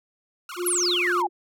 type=tone with vibrato; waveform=sawtooth; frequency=1244.5 Hz; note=D#6; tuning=in tune; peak=-31 dBFS; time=0.49-1.22 s; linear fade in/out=2 ms; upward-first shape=sine; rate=19 Hz; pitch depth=290 cents each way
type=tone with tremolo; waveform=sine; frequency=354.6 Hz; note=F4; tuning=26 cents sharp; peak=-25 dBFS; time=0.56-1.29 s; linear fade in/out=50 ms; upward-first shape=square; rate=3.9 Hz; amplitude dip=25%
type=exponential sweep; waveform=sine; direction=down; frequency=11870 to 769 Hz; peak=-21 dBFS; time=0.66-1.27 s; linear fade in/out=5 ms
effects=none